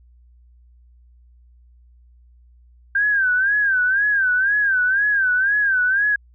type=tone with vibrato; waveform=sine; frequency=1579 Hz; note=G6; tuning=12 cents sharp; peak=-15 dBFS; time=2.95-6.16 s; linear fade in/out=5 ms; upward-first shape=sine; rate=2 Hz; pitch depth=120 cents each way; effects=added 60 Hz sine -48 dBFS peak until 6.34 s